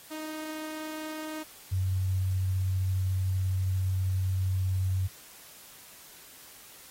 sawtooth / sine tone pair in turn, 311.1 / 93.73 Hz, D#4 / F#2, 0 / +23 cents, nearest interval octave + major sixth, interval 2077 cents, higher first, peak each -32 / -25 dBFS, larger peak second, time 0.1-1.44 / 1.71-5.08 s, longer second, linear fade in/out 20 ms, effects white hiss -51 dBFS RMS until 6.9 s + AAC 48 kbps

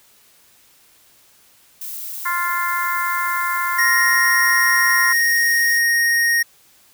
violet noise, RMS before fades -30 dBFS, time 1.81-5.79 s, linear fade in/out 5 ms
harmonic tone, 349 Hz, F4, 1 cent flat, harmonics 3 / 4 / 5 / 6, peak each -22 / -24 / -26 / -28 dBFS, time 2.25-5.13 s, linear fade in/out 10 ms
square tone, 1864.7 Hz, A#6, in tune, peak -15 dBFS, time 3.78-6.43 s, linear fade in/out 10 ms
effects white hiss -53 dBFS RMS until 6.93 s

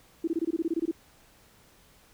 sine tone bursts, 329.6 Hz, E4, in tune, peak -24 dBFS, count 12, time 0.24-0.913 s, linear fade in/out 5 ms, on 35 ms, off 23 ms, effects pink hiss -59 dBFS RMS until 2.13 s

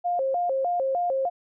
sine tone with vibrato, 614 Hz, D#5, 23 cents flat, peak -22 dBFS, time 0.04-1.3 s, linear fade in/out 20 ms, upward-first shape square, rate 3.3 Hz, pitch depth 240 cents each way, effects none

